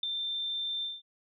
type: tone with ADSR envelope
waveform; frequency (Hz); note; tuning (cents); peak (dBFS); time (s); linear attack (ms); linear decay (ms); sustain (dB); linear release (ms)
sine; 3574; A7; +26; -25; 0.03-1.02; 4; 5; -6; 190
effects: none